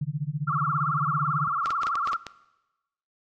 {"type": "tone with tremolo", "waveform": "sine", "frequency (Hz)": 146.83, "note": "D3", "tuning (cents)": 0, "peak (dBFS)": -23, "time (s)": [0.01, 1.48], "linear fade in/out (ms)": 5, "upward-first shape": "sine", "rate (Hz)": 15, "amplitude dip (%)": 100}
{"type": "tone with vibrato", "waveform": "sine", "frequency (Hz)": 1243, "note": "D#6", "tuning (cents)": -2, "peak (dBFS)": -24, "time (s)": [0.47, 2.17], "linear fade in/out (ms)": 10, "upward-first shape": "sine", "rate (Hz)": 18, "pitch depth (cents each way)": 200}
{"type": "clicks", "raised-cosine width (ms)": 0.2, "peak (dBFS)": -17, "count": 8, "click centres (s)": [1.659, 1.706, 1.833, 1.869, 1.955, 2.074, 2.132, 2.267]}
{"effects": ["noise-tail reverb RT60 1.0 s tail -19 dB re dry", "AAC 48 kbps"]}